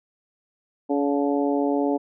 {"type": "harmonic tone with a mistuned harmonic", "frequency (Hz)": 142, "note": "C#3", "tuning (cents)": 42, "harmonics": [2, 3, 4, 5, 6], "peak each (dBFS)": [-22, -26, -28, -30, -32], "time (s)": [0.89, 1.98], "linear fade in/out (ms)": 20, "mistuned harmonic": 6, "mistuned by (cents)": 25, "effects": []}